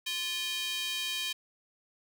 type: tone with high-pass filter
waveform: square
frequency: 349.2 Hz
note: F4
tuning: in tune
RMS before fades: -34 dBFS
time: 0.06-1.33 s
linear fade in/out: 10 ms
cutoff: 3000 Hz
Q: 2.7
effects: none